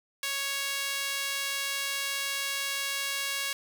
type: tone with high-pass filter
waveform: sawtooth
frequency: 554.4 Hz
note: C#5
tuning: in tune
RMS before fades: -32 dBFS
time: 0.23-3.53 s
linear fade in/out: 2 ms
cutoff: 2200 Hz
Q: 0.91
effects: none